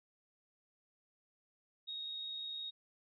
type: tone with amplitude modulation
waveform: sine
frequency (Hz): 3751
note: A#7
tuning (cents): +10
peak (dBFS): -39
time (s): 1.87-2.71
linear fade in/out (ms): 20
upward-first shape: sine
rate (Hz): 59.7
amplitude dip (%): 30
effects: none